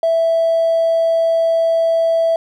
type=tone with hard clipping; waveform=triangle; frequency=659.3 Hz; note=E5; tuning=in tune; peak=-12 dBFS; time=0.03-2.36 s; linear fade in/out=2 ms; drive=3 dB; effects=none